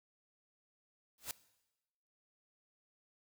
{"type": "noise with exponential growth", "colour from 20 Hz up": "white", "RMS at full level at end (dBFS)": -36, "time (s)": [1.18, 1.31], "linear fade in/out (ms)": 1, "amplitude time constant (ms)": 28, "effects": ["noise-tail reverb RT60 1.0 s tail -19 dB re dry"]}